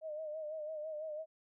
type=tone with vibrato; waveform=sine; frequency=618 Hz; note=D#5; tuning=12 cents flat; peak=-39 dBFS; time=0.01-1.26 s; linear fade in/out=50 ms; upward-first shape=sine; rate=6 Hz; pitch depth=58 cents each way; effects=none